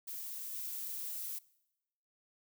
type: noise with level steps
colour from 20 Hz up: violet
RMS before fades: -43 / -41 dBFS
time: 0.07-1.39 s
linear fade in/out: 10 ms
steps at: 0.52 s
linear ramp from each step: 10 ms
effects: noise-tail reverb RT60 0.9 s tail -22 dB re dry